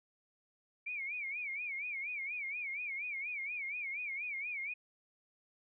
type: tone with vibrato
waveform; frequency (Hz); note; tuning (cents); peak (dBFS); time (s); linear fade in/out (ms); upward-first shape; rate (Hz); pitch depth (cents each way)
sine; 2298; D7; -38; -37; 0.86-4.74; 10; sine; 4.2; 140
effects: none